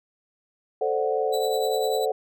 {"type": "chord", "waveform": "sine", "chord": "D dominant seventh", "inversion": "second", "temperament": "equal", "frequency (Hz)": [440, 523.3, 587.3, 740], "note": ["A4", "C5", "D5", "F#5"], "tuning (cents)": [0, 0, 0, 0], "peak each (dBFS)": [-25, -27, -31, -28], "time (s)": [0.81, 2.12], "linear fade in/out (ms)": 5}
{"type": "tone with tremolo", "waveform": "sawtooth", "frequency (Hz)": 3951, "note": "B7", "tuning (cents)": 0, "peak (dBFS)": -27, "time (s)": [1.32, 2.06], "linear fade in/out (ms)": 20, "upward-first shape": "triangle", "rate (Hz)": 10, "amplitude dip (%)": 70}
{"effects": []}